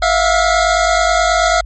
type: tone pair together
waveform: 25% pulse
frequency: 659.3 / 708.6 Hz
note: E5 / F5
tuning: 0 / +25 cents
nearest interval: minor second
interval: 125 cents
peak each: -10 dBFS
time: 0.02-1.61 s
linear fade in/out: 5 ms
effects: added 50 Hz sine -25 dBFS peak until 1.65 s + MP3 32 kbps